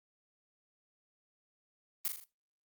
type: noise with echo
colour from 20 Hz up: blue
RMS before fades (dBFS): -33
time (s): 2.05-2.08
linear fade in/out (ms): 0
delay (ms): 40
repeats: 4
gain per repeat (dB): -5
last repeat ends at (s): 2.24
effects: noise-tail reverb RT60 0.2 s tail -18 dB re dry + Opus 32 kbps